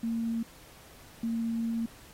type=tone pair in turn; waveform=sine; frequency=229 / 229 Hz; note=A#3 / A#3; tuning=-31 / -31 cents; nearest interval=unison; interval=0 cents; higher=neither; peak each=-28 dBFS; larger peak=neither; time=0.03-0.43 / 1.23-1.86 s; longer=second; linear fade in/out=5 ms; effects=pink hiss -54 dBFS RMS until 2.13 s + AAC 48 kbps